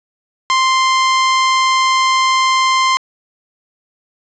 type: tone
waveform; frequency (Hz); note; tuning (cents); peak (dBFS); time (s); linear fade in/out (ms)
sawtooth; 1046.5; C6; 0; -7; 0.5-2.97; 0
effects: resampled to 16000 Hz + 8-bit